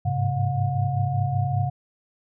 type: tone cluster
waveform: sine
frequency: 101 / 106.2 / 134.4 / 720 Hz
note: G#2 / G#2 / C3 / F#5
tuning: -48 / +39 / +47 / -47 cents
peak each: -27 / -27 / -24 / -29 dBFS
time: 0.05-1.7 s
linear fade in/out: 10 ms
effects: none